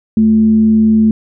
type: tone with frequency modulation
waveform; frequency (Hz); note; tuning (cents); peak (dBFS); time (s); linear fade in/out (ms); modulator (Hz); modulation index
sine; 218.9; A3; -9; -6; 0.17-1.11; 2; 136; 0.21
effects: none